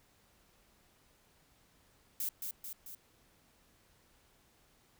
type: noise with echo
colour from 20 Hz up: violet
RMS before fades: -36 dBFS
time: 2.2-2.29 s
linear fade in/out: 2 ms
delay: 220 ms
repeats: 3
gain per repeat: -4 dB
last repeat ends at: 2.95 s
effects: pink hiss -68 dBFS RMS until 4.99 s